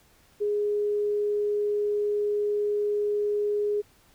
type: tone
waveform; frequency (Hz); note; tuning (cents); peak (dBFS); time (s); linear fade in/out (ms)
sine; 414.6; G#4; -3; -23; 0.4-3.82; 20
effects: pink hiss -60 dBFS RMS until 4.14 s